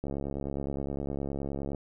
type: click train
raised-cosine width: 2 ms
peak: -21 dBFS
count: 120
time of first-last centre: 0.04-1.747 s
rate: 69.7 Hz
effects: none